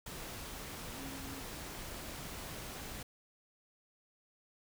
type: tone in noise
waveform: sine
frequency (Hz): 270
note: C#4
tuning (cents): -45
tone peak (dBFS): -47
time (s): 0.97-1.42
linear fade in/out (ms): 5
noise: pink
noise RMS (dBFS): -45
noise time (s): 0.06-3.03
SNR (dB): -5
effects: none